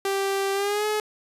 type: tone with pitch glide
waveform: sawtooth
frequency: 392 to 425 Hz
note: G4 to G#4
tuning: 0 to +40 cents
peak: -19 dBFS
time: 0.05-1 s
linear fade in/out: 2 ms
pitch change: +140 cents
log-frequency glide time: 0.53-0.86 s
effects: resampled to 32000 Hz